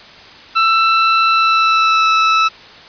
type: tone with pitch glide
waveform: sawtooth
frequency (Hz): 1331 to 1310.4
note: E6 to E6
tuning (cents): +16 to -11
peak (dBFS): -6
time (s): 0.55-2.49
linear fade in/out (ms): 20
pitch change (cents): -27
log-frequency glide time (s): 1.29-2.08
effects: white hiss -38 dBFS RMS until 2.88 s + resampled to 11025 Hz